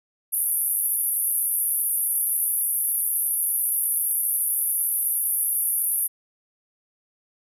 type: band-pass noise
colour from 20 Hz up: pink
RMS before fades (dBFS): -24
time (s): 0.32-6.08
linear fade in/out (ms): 20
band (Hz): 10000 to 13000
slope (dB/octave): 96
effects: none